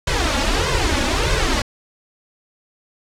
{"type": "noise with flanger", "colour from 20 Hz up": "pink", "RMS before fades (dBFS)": -18, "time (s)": [0.07, 1.62], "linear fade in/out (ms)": 5, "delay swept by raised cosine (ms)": [1.9, 3.6], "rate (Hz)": 1.6, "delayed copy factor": 0.95, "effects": ["low-pass 6000 Hz 12 dB/octave"]}